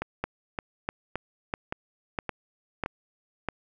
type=two click trains; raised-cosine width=0.5 ms; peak=-15 / -13 dBFS; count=6 / 6; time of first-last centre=0.02-2.861 / 0.24-3.487 s; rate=1.76 / 1.54 Hz; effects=none